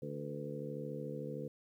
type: harmonic tone with a mistuned harmonic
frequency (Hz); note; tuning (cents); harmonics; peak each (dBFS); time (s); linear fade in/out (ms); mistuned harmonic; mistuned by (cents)
73.42; D2; 0; 2 / 3 / 4 / 5 / 6 / 7; -44 / -47 / -48 / -52 / -46 / -45; 0.02-1.48; 5; 7; -41
effects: 12-bit